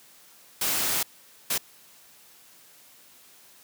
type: noise bursts at uneven times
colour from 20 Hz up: white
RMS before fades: -26 dBFS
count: 2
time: 0.61-1.03 / 1.5-1.58 s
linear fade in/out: 5 ms
effects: white hiss -54 dBFS RMS until 3.63 s + high-pass 100 Hz 12 dB/octave